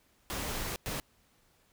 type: noise bursts at uneven times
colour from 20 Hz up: pink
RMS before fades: -36 dBFS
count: 2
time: 0.3-0.76 / 0.86-1 s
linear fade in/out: 0 ms
effects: pink hiss -68 dBFS RMS until 1.72 s